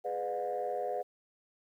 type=chord; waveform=sine; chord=G# diminished seventh; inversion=none; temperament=just; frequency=415.3 / 498.4 / 598 / 717.6 Hz; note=G#4 / B4 / D5 / F5; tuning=0 / +16 / +31 / +47 cents; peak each=-39 / -36 / -38 / -35 dBFS; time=0.04-1.03 s; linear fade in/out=20 ms; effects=tanh soft clip ceiling -25 dBFS + 11-bit